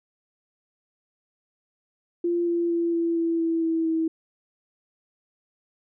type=tone with pitch steps; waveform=sine; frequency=345.1 / 341.9 / 338.8 / 335.7 / 332.6 / 329.5 / 326.5 / 323.5 Hz; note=F4 / F4 / E4 / E4 / E4 / E4 / E4 / E4; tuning=-21 / -37 / +48 / +32 / +16 / -1 / -17 / -32 cents; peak=-21 dBFS; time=2.24-4.08 s; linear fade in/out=5 ms; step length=230 ms; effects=none